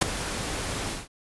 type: noise with ADSR envelope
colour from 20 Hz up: pink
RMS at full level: -17 dBFS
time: 0.01-1.08 s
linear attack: 11 ms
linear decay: 10 ms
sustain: -14 dB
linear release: 170 ms
effects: resampled to 24000 Hz